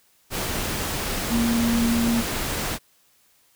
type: tone in noise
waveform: sine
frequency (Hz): 232.7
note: A#3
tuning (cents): -3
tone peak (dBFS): -19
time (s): 1.29-2.24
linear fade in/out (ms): 50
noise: pink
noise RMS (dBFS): -27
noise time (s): 0.3-2.79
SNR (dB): +5
effects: white hiss -61 dBFS RMS until 3.55 s